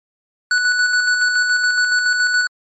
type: tone with tremolo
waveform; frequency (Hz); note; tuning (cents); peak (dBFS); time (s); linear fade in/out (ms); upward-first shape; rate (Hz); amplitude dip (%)
square; 1480; F#6; 0; -13; 0.51-2.47; 2; square; 7.1; 35
effects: low-pass 11000 Hz 12 dB/octave + MP3 32 kbps